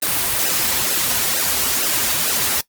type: noise with flanger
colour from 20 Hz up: white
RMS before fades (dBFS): -19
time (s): 0.02-2.61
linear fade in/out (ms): 5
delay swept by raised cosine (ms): 0.87 to 6.67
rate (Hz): 2.2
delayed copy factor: -0.95
effects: noise-tail reverb RT60 0.1 s tail -19 dB re dry + Opus 32 kbps